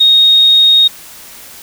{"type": "tone", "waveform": "sine", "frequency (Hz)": 3729, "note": "A#7", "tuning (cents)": 0, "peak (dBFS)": -4, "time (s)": [0, 0.88], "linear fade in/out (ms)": 10, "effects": ["white hiss -34 dBFS RMS until 1.62 s"]}